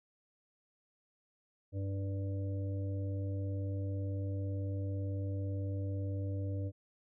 harmonic tone, 98 Hz, G2, in tune, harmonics 1 / 3 / 5 / 6, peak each -34 / -44 / -48 / -50 dBFS, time 1.72-6.72 s, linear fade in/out 50 ms, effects none

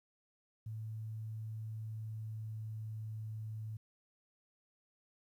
sine tone with pitch glide, 110 to 109.24 Hz, A2 to A2, 0 to -12 cents, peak -40 dBFS, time 0.66-3.77 s, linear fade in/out 5 ms, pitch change -12 cents, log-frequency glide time 1.62-3.01 s, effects 12-bit

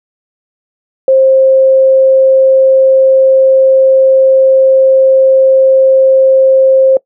sine tone, 530 Hz, C5, 22 cents sharp, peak -3 dBFS, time 1.08-6.97 s, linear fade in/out 2 ms, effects noise-tail reverb RT60 0.1 s tail -22 dB re dry

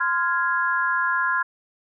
sine chord, F minor, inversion second, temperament equal with one note detuned, 1036.3 / 1396.9 / 1661.2 Hz, C6 / F6 / Ab6, -17 / 0 / 0 cents, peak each -24 dBFS, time 0-1.43 s, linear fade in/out 10 ms, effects none

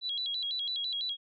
sine tone with vibrato, 3616 Hz, A7, 47 cents sharp, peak -31 dBFS, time 0.01-1.17 s, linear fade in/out 50 ms, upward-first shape square, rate 6 Hz, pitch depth 160 cents each way, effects none

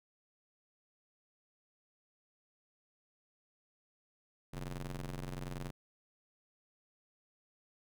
sawtooth ring-modulated tone, 90 Hz, F#2, 47 cents flat, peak -33 dBFS, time 4.53-5.71 s, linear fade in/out 10 ms, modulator 55.6 Hz, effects none

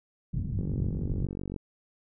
white low-pass noise, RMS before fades -31 dBFS, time 0.33-1.26 s, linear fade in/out 10 ms, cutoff 170 Hz, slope 24 dB/octave
click train, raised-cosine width 3 ms, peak -23 dBFS, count 47, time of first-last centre 0.59-1.563 s, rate 47.3 Hz
effects none

